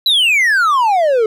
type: exponential sweep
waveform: triangle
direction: down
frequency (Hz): 4037 to 423.4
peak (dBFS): -8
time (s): 0.06-1.26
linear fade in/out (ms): 2
effects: none